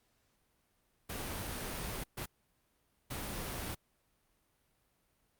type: noise bursts at uneven times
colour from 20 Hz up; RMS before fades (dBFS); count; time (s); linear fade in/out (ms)
pink; -40; 3; 1.09-2.04 / 2.17-2.26 / 3.1-3.75; 10
effects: pink hiss -75 dBFS RMS until 5.39 s + Opus 48 kbps